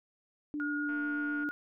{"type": "tone with vibrato", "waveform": "sine", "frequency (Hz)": 294.9, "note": "D4", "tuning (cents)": 7, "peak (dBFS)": -33, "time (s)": [0.54, 1.49], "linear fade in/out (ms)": 0, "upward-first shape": "sine", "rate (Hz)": 8, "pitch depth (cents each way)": 9}
{"type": "tone", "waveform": "sine", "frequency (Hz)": 1434, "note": "F6", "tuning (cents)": 45, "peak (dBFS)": -34, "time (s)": [0.6, 1.51], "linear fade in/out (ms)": 0}
{"type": "click train", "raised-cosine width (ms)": 0.5, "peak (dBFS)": -37, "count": 125, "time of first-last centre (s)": [0.89, 1.436], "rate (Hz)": 227}
{"effects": []}